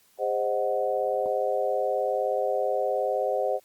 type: chord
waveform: sine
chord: Ab dominant seventh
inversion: none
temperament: equal with one note detuned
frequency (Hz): 406.5 / 523.3 / 622.3 / 740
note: Ab4 / C5 / Eb5 / Gb5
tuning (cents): -37 / 0 / 0 / 0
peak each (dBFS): -31 / -27 / -29 / -30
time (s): 0.18-3.6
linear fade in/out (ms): 50
effects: white hiss -62 dBFS RMS until 3.64 s + Opus 48 kbps